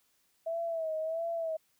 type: tone with vibrato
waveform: sine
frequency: 651 Hz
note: E5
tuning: 22 cents flat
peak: -31 dBFS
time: 0.46-1.57 s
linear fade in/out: 10 ms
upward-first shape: sine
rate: 1.5 Hz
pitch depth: 60 cents each way
effects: white hiss -72 dBFS RMS until 1.79 s